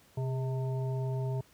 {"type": "harmonic tone with a mistuned harmonic", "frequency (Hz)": 129.1, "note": "C3", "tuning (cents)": -23, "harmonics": [1, 3, 5, 7], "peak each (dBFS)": [-30, -40, -44, -47], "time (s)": [0.17, 1.41], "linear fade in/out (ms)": 5, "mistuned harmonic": 3, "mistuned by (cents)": 77, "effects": ["pink hiss -62 dBFS RMS until 1.53 s", "high-pass 60 Hz 12 dB/octave"]}